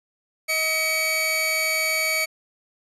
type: tone pair together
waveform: sawtooth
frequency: 635 / 2263 Hz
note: D#5 / C#7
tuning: +35 / +35 cents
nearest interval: octave + minor seventh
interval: 2200 cents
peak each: -25 / -18 dBFS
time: 0.48-2.26 s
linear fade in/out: 20 ms
effects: resampled to 32000 Hz